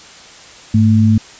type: tone pair together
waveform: sine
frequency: 103.83 / 220.5 Hz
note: G#2 / A3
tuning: 0 / +4 cents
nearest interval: octave + minor second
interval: 1304 cents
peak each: -10 dBFS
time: 0.74-1.18 s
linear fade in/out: 5 ms
effects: white hiss -38 dBFS RMS until 1.39 s + resampled to 16000 Hz